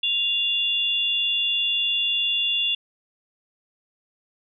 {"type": "tone pair together", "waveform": "sine", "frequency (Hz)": [2800, 3443], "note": ["F7", "A7"], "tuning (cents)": [4, -38], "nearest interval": "major third", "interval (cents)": 358, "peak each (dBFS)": -23, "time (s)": [0.03, 2.75], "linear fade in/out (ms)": 5, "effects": []}